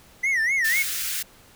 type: tone with vibrato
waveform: triangle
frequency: 1975.5 Hz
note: B6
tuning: in tune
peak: -18 dBFS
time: 0.23-0.83 s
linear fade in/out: 10 ms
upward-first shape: sine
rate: 4 Hz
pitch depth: 190 cents each way
type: high-pass noise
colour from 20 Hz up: white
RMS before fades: -28 dBFS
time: 0.64-1.23 s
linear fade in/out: 10 ms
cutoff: 1400 Hz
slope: 48 dB/octave
effects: pink hiss -52 dBFS RMS until 1.55 s